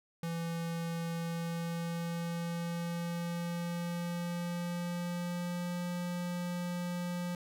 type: tone with pitch glide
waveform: square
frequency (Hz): 167.4 to 176.23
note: E3 to F3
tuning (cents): +27 to +16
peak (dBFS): -35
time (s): 0.23-7.35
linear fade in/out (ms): 2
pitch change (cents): +89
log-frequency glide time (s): 1.12-5.85
effects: none